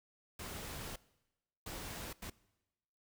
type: noise bursts at uneven times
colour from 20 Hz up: pink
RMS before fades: -45 dBFS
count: 3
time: 0.39-0.96 / 1.66-2.13 / 2.22-2.3 s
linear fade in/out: 5 ms
effects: noise-tail reverb RT60 1.0 s tail -21 dB re dry